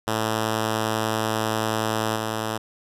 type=tone with level steps; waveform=5% pulse; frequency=110.2 Hz; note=A2; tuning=3 cents sharp; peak=-11 / -14 dBFS; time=0.07-2.58 s; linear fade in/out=10 ms; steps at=2.16 s; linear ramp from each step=2 ms; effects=resampled to 32000 Hz